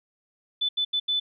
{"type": "tone bursts at uneven times", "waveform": "sine", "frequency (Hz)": 3500, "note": "A7", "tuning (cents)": -10, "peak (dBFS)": -22, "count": 4, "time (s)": [[0.61, 0.69], [0.77, 0.85], [0.93, 1], [1.08, 1.2]], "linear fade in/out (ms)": 10, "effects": []}